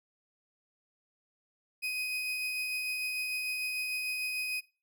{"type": "tone with tremolo", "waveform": "35% pulse", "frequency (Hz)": 2505, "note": "D#7", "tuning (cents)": 11, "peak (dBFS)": -30, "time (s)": [1.82, 4.61], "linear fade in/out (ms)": 20, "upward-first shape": "triangle", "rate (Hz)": 6.7, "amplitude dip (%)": 25, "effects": ["noise-tail reverb RT60 0.3 s tail -18 dB re dry"]}